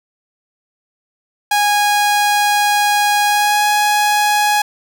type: tone with pitch glide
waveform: sawtooth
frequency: 825 to 834.1 Hz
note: G#5 to G#5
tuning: -12 to +7 cents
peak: -8 dBFS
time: 1.51-4.62 s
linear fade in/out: 5 ms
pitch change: +19 cents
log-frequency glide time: 3.24-3.67 s
effects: none